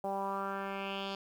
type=tone with low-pass filter sweep; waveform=10% pulse; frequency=196 Hz; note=G3; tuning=in tune; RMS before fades=-37 dBFS; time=0.04-1.15 s; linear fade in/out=2 ms; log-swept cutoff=710 to 4100 Hz; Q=3.4; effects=10-bit